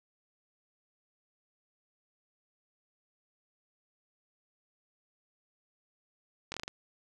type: slowing click train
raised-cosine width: 0.2 ms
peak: -20 dBFS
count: 6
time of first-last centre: 6.52-6.679 s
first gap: 21 ms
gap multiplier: 1.21
effects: none